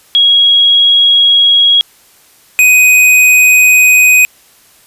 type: tone pair in turn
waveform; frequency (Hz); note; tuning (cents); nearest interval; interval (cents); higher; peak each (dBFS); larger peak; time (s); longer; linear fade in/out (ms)
sine / square; 3307 / 2501; G#7 / D#7; -8 / +8; perfect fourth; 484; first; -4; neither; 0.15-1.81 / 2.59-4.25; neither; 0
effects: white hiss -45 dBFS RMS until 4.86 s + resampled to 32000 Hz